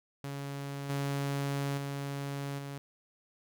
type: tone with level steps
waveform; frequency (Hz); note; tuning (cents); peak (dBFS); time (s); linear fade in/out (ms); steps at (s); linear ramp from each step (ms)
sawtooth; 140.2; C#3; +20; -33 / -27 / -31 / -35; 0.24-2.78; 0; 0.89 / 1.77 / 2.58; 10
effects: none